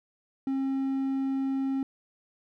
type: tone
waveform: triangle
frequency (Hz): 269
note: C4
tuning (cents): +48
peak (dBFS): -24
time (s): 0.47-1.83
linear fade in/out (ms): 2
effects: none